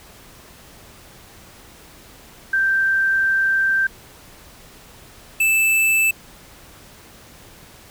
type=tone pair in turn; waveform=sine / square; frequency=1568 / 2637 Hz; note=G6 / E7; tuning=0 / 0 cents; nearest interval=major sixth; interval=900 cents; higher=second; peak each=-15 dBFS; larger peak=neither; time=2.53-3.87 / 5.4-6.11 s; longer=first; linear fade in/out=5 ms; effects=pink hiss -45 dBFS RMS until 7.9 s